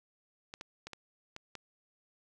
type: clicks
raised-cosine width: 0.2 ms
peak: -26 dBFS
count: 6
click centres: 0.539 / 0.611 / 0.87 / 0.933 / 1.364 / 1.553 s
effects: none

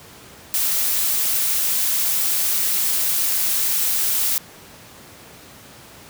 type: noise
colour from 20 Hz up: blue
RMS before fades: -20 dBFS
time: 0.54-4.38 s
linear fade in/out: 0 ms
effects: pink hiss -43 dBFS RMS until 6.09 s + high-pass 80 Hz 12 dB/octave

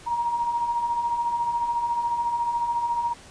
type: beating tone pair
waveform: sine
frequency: 932.3 / 946.3 Hz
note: A#5 / A#5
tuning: 0 / +26 cents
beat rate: 14 Hz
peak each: -32 / -23 dBFS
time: 0.06-3.14 s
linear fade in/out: 20 ms
effects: pink hiss -47 dBFS RMS until 3.3 s + resampled to 22050 Hz

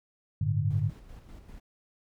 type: chord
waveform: sine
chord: G suspended second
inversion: none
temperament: equal with one note detuned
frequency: 98.62 / 110 / 146.83 Hz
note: G2 / A2 / D3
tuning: +11 / 0 / 0 cents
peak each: -29 dBFS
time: 0.41-0.9 s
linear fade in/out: 5 ms
type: noise with tremolo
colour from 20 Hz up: brown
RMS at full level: -46 dBFS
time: 0.7-1.6 s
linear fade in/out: 5 ms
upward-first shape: square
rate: 5.1 Hz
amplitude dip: 45%
effects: none

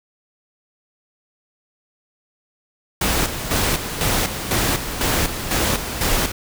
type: noise with tremolo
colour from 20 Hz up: pink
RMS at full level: -19 dBFS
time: 3.01-6.32 s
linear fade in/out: 5 ms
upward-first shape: square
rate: 2 Hz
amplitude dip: 60%
effects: none

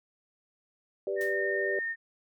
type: chord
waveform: sine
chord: G major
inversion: none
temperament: equal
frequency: 392 / 493.9 / 587.3 Hz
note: G4 / B4 / D5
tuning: 0 / 0 / 0 cents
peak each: -31 / -36 / -34 dBFS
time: 1.07-1.79 s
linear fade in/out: 2 ms
type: tone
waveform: sine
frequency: 1829 Hz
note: A#6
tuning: 33 cents flat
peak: -30 dBFS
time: 1.16-1.96 s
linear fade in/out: 50 ms
type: noise with exponential decay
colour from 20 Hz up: white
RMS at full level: -43 dBFS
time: 1.21-1.41 s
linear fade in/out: 0 ms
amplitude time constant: 43 ms
effects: none

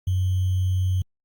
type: tone with sample-and-hold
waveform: sine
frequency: 92.5 Hz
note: F#2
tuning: in tune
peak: -19 dBFS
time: 0.07-1.02 s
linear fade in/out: 5 ms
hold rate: 3150 Hz
effects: Opus 48 kbps

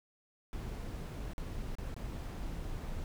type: noise with dropouts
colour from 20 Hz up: brown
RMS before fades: -40 dBFS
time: 0.53-3.04 s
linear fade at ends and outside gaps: 0 ms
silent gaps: 1.198-1.202 / 1.334-1.381 / 1.753-1.785 / 1.943-1.965 s
effects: none

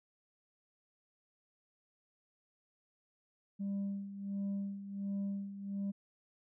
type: tone with tremolo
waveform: sine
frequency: 198.6 Hz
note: G3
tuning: 23 cents sharp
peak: -31 dBFS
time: 3.59-5.92 s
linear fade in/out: 20 ms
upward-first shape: sine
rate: 1.4 Hz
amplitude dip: 75%
effects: tanh soft clip ceiling -33 dBFS

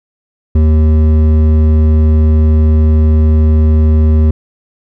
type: tone with hard clipping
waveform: sine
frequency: 77.78 Hz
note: D#2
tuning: in tune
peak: -7 dBFS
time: 0.55-4.31 s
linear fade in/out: 5 ms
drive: 10 dB
effects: none

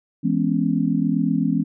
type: chord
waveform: sine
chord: C# minor seventh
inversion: first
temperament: just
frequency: 166.31 / 207.9 / 249.5 / 277.2 Hz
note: E3 / G#3 / B3 / C#4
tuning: +16 / +2 / +18 / 0 cents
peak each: -23 dBFS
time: 0.23-1.64 s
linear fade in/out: 20 ms
effects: none

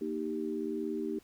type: chord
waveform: sine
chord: Eb major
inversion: second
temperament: equal with one note detuned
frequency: 233.1 / 310.2 / 392 Hz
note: Bb3 / Eb4 / G4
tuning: 0 / -5 / 0 cents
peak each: -38 / -36 / -36 dBFS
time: 0.01-1.19 s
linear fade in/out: 5 ms
effects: pink hiss -63 dBFS RMS until 1.23 s

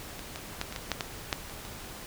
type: clicks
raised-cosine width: 0.2 ms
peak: -23 / -19 / -13 / -20 / -17 / -10 / -12 / -9 / -26 / -25 dBFS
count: 10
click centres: 0.193 / 0.359 / 0.614 / 0.725 / 0.762 / 0.917 / 1.008 / 1.328 / 1.497 / 1.651 s
effects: pink hiss -43 dBFS RMS until 2.06 s

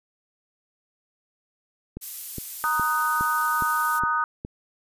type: click train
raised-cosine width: 3 ms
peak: -20 dBFS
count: 7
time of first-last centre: 1.97-4.449 s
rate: 2.42 Hz
type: noise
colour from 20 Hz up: violet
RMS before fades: -32 dBFS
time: 2.01-4 s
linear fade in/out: 20 ms
type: chord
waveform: sine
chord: D# minor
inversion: second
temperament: equal with one note detuned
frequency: 932.3 / 1244.5 / 1495.4 Hz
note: A#5 / D#6 / F#6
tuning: 0 / 0 / +18 cents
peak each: -28 / -23 / -27 dBFS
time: 2.64-4.24 s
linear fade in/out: 0 ms
effects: resampled to 32000 Hz

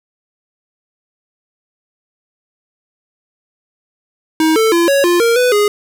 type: tone with pitch steps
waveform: square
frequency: 317.1 / 443.4 / 340.5 / 556 / 349.5 / 464.4 / 497 / 414.2 Hz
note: D#4 / A4 / F4 / C#5 / F4 / A#4 / B4 / G#4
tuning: +33 / +13 / -44 / +5 / +1 / -7 / +11 / -5 cents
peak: -10 dBFS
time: 4.4-5.68 s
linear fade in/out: 2 ms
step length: 160 ms
effects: 7-bit

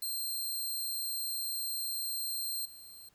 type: tone with level steps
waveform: 10% pulse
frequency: 4166 Hz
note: C8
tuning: 8 cents flat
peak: -27 / -42 dBFS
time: 0.02-3.09 s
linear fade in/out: 5 ms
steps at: 2.65 s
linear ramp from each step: 5 ms
effects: pink hiss -69 dBFS RMS until 3.14 s

